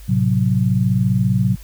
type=chord; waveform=sine; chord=F# diminished; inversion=first; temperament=equal with one note detuned; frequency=110 / 130.28 / 185 Hz; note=A2 / C3 / F#3; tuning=0 / -7 / 0 cents; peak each=-18 dBFS; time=0.08-1.56 s; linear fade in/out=20 ms; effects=added 50 Hz sine -35 dBFS peak until 1.63 s + white hiss -47 dBFS RMS until 1.63 s